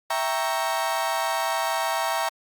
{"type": "chord", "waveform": "35% pulse", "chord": "E diminished seventh", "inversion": "none", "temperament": "equal", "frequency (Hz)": [659.3, 784, 932.3, 1108.7], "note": ["E5", "G5", "Bb5", "Db6"], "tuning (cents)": [0, 0, 0, 0], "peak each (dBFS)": [-27, -28, -26, -30], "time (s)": [0.1, 2.29], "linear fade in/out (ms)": 5, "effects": ["Opus 48 kbps"]}